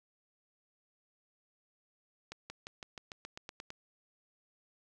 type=accelerating click train; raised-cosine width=0.2 ms; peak=-26 dBFS; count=11; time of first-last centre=2.32-3.704 s; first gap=180 ms; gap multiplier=0.94; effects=none